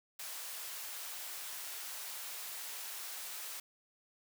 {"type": "high-pass noise", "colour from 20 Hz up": "white", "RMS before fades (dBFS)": -44, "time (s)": [0.19, 3.6], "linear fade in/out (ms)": 5, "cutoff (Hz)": 640, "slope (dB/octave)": 12, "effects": []}